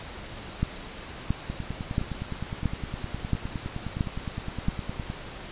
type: two click trains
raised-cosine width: 5 ms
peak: -19 / -11 dBFS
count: 36 / 7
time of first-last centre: 1.5-5.101 / 0.63-4.684 s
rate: 9.72 / 1.48 Hz
effects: pink hiss -40 dBFS RMS until 5.51 s + resampled to 8000 Hz